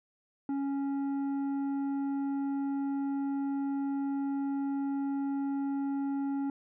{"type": "tone with tanh clipping", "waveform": "sine", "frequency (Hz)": 277.2, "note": "C#4", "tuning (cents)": 0, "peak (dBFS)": -31, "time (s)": [0.49, 6.5], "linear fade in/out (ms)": 2, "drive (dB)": 8, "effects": []}